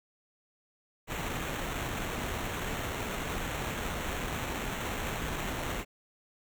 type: noise with sample-and-hold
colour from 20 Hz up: pink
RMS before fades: -35 dBFS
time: 1.07-5.85 s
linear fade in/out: 50 ms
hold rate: 4900 Hz
effects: none